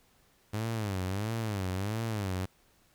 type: tone with vibrato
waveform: sawtooth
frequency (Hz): 102.7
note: G#2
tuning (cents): -19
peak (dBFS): -27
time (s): 0.53-2.46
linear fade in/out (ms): 10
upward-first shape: sine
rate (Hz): 1.5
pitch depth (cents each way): 190
effects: pink hiss -66 dBFS RMS until 2.94 s